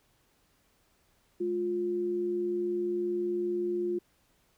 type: tone pair together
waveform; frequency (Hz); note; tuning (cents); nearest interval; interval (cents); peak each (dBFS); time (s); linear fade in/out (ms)
sine; 210 / 352.7; G#3 / F4; +19 / +17; major sixth; 898; -39 / -28; 1.4-3.99; 10
effects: pink hiss -69 dBFS RMS until 4.57 s